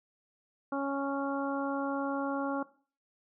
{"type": "harmonic tone", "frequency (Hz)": 277.2, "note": "C#4", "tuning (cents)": 0, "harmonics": [1, 2, 3, 4, 5], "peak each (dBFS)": [-33, -36, -38, -39, -40], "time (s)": [0.72, 2.63], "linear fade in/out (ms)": 5, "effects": ["noise-tail reverb RT60 0.4 s tail -17 dB re dry"]}